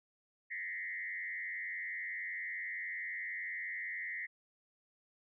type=tone with frequency modulation; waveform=sine; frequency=1975.5 Hz; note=B6; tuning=in tune; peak=-38 dBFS; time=0.5-4.27 s; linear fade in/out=20 ms; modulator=90.9 Hz; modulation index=1.8; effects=none